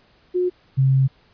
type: tone pair in turn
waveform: sine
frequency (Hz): 361.1 / 133.63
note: F#4 / C3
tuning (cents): -42 / +37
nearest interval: octave + perfect fourth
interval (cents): 1721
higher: first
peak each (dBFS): -17 / -13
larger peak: second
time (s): 0.34-0.5 / 0.77-1.08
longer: second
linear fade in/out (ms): 20
effects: pink hiss -57 dBFS RMS until 1.33 s + resampled to 11025 Hz